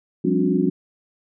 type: tone cluster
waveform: sine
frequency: 177 / 199.4 / 266.3 / 291.2 / 363.3 Hz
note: F3 / G3 / C4 / D4 / F#4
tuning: +23 / +30 / +31 / -15 / -32 cents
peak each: -23 dBFS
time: 0.24-0.7 s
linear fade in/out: 10 ms
effects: none